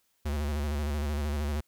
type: tone with vibrato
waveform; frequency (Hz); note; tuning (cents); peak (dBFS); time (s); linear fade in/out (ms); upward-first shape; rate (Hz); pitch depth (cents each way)
square; 73.42; D2; 0; -29; 0.25-1.61; 10; square; 13; 58
effects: white hiss -72 dBFS RMS until 1.67 s